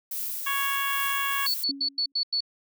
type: noise with tremolo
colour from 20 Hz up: violet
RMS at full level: -31 dBFS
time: 0.11-1.64 s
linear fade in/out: 5 ms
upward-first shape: triangle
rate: 2.4 Hz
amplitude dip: 30%
type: harmonic tone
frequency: 554.4 Hz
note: C#5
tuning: in tune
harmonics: 2 / 3 / 4 / 5 / 6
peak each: -29 / -31 / -35 / -34 / -36 dBFS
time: 0.46-1.47 s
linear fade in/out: 10 ms
type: tone bursts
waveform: sine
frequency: 4435 Hz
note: C#8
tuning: in tune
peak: -23 dBFS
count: 6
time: 1.46-2.406 s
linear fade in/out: 5 ms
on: 81 ms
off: 92 ms
type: tone with exponential decay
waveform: sine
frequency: 277.2 Hz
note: C#4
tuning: in tune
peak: -30 dBFS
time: 1.69-2.12 s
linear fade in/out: 2 ms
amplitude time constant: 92 ms
effects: none